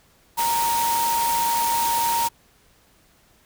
sine tone in noise, 931 Hz, A#5, 2 cents flat, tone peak -20 dBFS, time 0.37-2.29 s, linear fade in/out 20 ms, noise white, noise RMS -27 dBFS, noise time 0.37-2.29 s, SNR +4 dB, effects pink hiss -58 dBFS RMS until 3.45 s

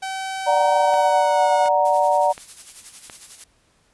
sawtooth tone with pitch glide, 766 to 728.5 Hz, G5 to F#5, -40 to -27 cents, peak -22 dBFS, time 0.02-1.69 s, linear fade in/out 10 ms, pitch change -87 cents, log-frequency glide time 0.81-1.52 s
sine chord, D augmented, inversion none, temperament equal, 587.3 / 740 / 932.3 Hz, D5 / F#5 / A#5, 0 / 0 / 0 cents, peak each -19 dBFS, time 0.46-2.33 s, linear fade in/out 20 ms
click train, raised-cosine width 0.3 ms, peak -20 dBFS, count 4, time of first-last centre 0.94-3.098 s, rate 1.39 Hz
blue noise with tremolo, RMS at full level -36 dBFS, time 1.85-3.44 s, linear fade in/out 2 ms, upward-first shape sine, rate 11 Hz, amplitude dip 60%
effects pink hiss -61 dBFS RMS until 3.93 s + resampled to 24000 Hz

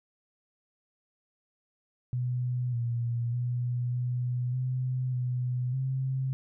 sine tone with pitch steps, 124.3 / 118.4 / 122.5 / 123.7 / 127.8 / 124.8 / 132.1 Hz, B2 / A#2 / B2 / B2 / C3 / B2 / C3, +12 / +27 / -14 / +3 / -40 / +19 / +17 cents, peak -27 dBFS, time 2.13-6.33 s, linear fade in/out 0 ms, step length 600 ms, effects none

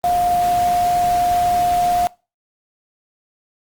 sine tone in noise, 708 Hz, F5, 23 cents sharp, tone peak -14 dBFS, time 0.04-2.07 s, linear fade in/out 0 ms, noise pink, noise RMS -30 dBFS, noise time 0.04-2.07 s, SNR +13 dB, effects noise-tail reverb RT60 0.3 s tail -22 dB re dry + Opus 24 kbps

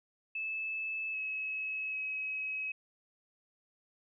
sine tone with pitch steps, 2615 / 2574 / 2554 Hz, E7 / E7 / D#7, -15 / -42 / +45 cents, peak -34 dBFS, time 0.35-2.72 s, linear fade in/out 5 ms, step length 790 ms, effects none

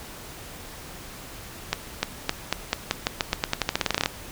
accelerating click train, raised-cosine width 0.2 ms, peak -4 dBFS, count 22, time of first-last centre 1.73-4.059 s, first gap 300 ms, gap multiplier 0.88, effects pink hiss -41 dBFS RMS until 4.31 s

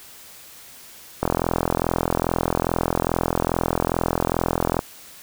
click train, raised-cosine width 1 ms, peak -5 dBFS, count 152, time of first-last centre 1.23-4.791 s, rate 42.4 Hz, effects white hiss -44 dBFS RMS until 5.22 s

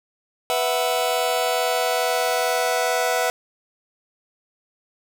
sawtooth chord, B suspended fourth, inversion none, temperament just, 493.9 / 658.5 / 740.8 Hz, B4 / E5 / F#5, 0 / -2 / +2 cents, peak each -20 dBFS, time 0.5-3.3 s, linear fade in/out 0 ms, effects none

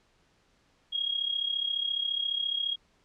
sine tone with amplitude modulation, 3279 Hz, G#7, 23 cents flat, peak -24 dBFS, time 0.92-2.76 s, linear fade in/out 20 ms, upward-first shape sine, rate 34.5 Hz, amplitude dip 75%, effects pink hiss -67 dBFS RMS until 3.04 s + low-pass 6000 Hz 12 dB/octave

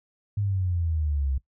sine exponential sweep, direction down, 104.3 to 65.1 Hz, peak -23 dBFS, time 0.37-1.38 s, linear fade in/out 5 ms, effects noise-tail reverb RT60 0.1 s tail -19 dB re dry

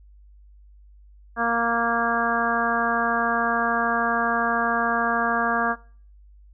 harmonic tone, 233.1 Hz, A#3, in tune, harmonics 1 / 2 / 3 / 4 / 5 / 6 / 7, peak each -29 / -31 / -26 / -30 / -26 / -30 / -26 dBFS, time 1.36-5.76 s, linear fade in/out 50 ms, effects noise-tail reverb RT60 0.5 s tail -23 dB re dry + added 50 Hz sine -47 dBFS peak until 6.53 s

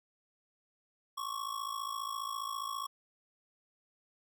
square ring-modulated tone, 1109 Hz, C#6, in tune, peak -34 dBFS, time 1.17-2.87 s, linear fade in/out 10 ms, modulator 27.4 Hz, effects none

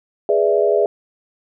sine chord, E dominant seventh, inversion first, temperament equal, 415.3 / 493.9 / 587.3 / 659.3 Hz, G#4 / B4 / D5 / E5, 0 / 0 / 0 / 0 cents, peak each -16 / -21 / -19 / -19 dBFS, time 0.29-0.86 s, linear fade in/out 2 ms, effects none

